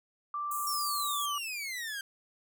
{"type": "tone with pitch glide", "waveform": "sine", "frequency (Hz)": [1174.7, 1162.5], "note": ["D6", "D6"], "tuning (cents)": [0, -18], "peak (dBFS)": -32, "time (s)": [0.34, 1.38], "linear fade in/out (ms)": 2, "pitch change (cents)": -18, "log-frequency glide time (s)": [0.74, 1.2]}
{"type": "high-pass noise", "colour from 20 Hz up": "pink", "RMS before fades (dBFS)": -39, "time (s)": [0.51, 1.26], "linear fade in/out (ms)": 5, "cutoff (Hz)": 6800, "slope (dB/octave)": 96}
{"type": "exponential sweep", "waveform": "sawtooth", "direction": "down", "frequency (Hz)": [5620, 1568], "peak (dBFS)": -32, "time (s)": [0.67, 2.01], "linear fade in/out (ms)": 2}
{"effects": []}